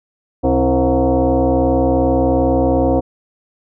sine tone with frequency modulation, 130.81 Hz, C3, in tune, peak -11 dBFS, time 0.43-3.01 s, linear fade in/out 20 ms, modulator 199 Hz, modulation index 2.9, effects none

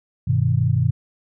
sine chord, G augmented, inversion none, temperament equal, 98 / 123.47 / 155.56 Hz, G2 / B2 / D#3, 0 / 0 / 0 cents, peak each -21 / -18 / -22 dBFS, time 0.27-0.91 s, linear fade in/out 10 ms, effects none

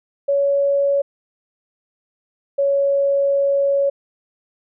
sine tone pair in turn, 561 / 557.9 Hz, C#5 / C#5, +21 / +11 cents, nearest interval unison, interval 10 cents, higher first, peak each -14 dBFS, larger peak neither, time 0.28-1.02 / 2.58-3.9 s, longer second, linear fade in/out 10 ms, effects none

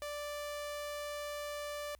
sawtooth tone, 587 Hz, D5, 1 cent flat, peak -35 dBFS, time 0.02-1.95 s, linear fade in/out 0 ms, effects added 60 Hz sine -60 dBFS peak until 1.99 s + white hiss -75 dBFS RMS until 1.99 s

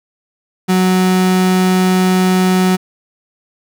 35% pulse tone, 185 Hz, F#3, in tune, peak -8 dBFS, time 0.68-2.77 s, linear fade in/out 20 ms, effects none

